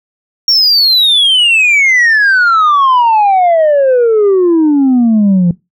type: exponential sweep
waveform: sine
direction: down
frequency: 5588 to 170 Hz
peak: -3 dBFS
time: 0.48-5.51 s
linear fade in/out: 2 ms
effects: noise-tail reverb RT60 0.2 s tail -21 dB re dry + tanh soft clip ceiling -4 dBFS